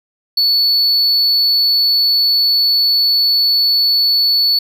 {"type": "tone", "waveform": "triangle", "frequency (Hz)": 4440, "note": "C#8", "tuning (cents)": 2, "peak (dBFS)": -9, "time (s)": [0.37, 4.59], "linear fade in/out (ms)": 5, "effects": []}